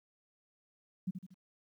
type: tone with echo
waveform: sine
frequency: 185 Hz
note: F#3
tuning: in tune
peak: -31 dBFS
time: 1.07-1.11 s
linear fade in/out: 10 ms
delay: 78 ms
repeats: 3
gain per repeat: -7 dB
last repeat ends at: 1.344 s
effects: 12-bit